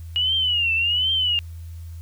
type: tone with vibrato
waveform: sine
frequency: 2893 Hz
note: F#7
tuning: 40 cents flat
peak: -18 dBFS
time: 0.16-1.39 s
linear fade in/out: 0 ms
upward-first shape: triangle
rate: 1.3 Hz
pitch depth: 160 cents each way
effects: added 83 Hz sine -33 dBFS peak until 2.01 s + white hiss -56 dBFS RMS until 2.01 s